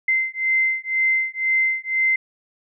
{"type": "beating tone pair", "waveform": "sine", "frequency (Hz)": [2074, 2076], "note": ["C7", "C7"], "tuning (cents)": [-16, -14], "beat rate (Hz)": 2, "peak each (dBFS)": -21, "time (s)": [0.08, 2.16], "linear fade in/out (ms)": 5, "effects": []}